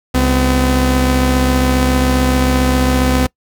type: tone pair together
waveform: sawtooth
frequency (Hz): 67.2 / 253.7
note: C2 / B3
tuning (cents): +47 / +47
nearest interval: octave + major seventh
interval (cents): 2300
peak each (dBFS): -10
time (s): 0.14-3.27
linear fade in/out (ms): 10
effects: noise-tail reverb RT60 0.1 s tail -24 dB re dry